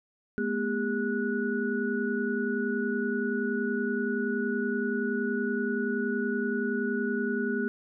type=tone cluster; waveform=sine; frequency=213.7 / 244.3 / 403.1 / 1468 Hz; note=G#3 / B3 / G4 / F#6; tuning=+50 / -19 / +48 / -14 cents; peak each=-32 / -31 / -31 / -34 dBFS; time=0.38-7.68 s; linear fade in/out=0 ms; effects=none